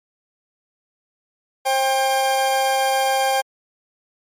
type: tone pair together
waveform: 40% pulse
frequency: 533.1 / 796 Hz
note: C5 / G5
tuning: +32 / +26 cents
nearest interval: perfect fifth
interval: 694 cents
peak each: -21 / -17 dBFS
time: 1.65-3.42 s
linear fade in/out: 20 ms
effects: MP3 64 kbps